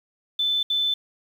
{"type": "tone bursts at uneven times", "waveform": "sine", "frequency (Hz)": 3520, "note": "A7", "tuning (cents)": 0, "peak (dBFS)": -20, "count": 2, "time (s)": [[0.39, 0.63], [0.7, 0.94]], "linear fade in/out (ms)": 5, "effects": ["8-bit"]}